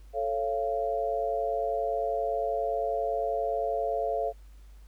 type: chord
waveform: sine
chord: A augmented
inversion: none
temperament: just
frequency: 440 / 550 / 687.5 Hz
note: A4 / C#5 / E#5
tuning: 0 / -14 / -27 cents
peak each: -32 / -32 / -29 dBFS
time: 0.13-4.33 s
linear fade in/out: 50 ms
effects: added 50 Hz sine -47 dBFS peak until 4.87 s + pink hiss -65 dBFS RMS until 4.87 s